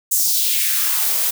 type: noise with high-pass filter sweep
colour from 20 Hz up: blue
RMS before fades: -18 dBFS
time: 0.11-1.31 s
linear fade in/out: 10 ms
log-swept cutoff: 7600 to 400 Hz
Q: 2.1
effects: none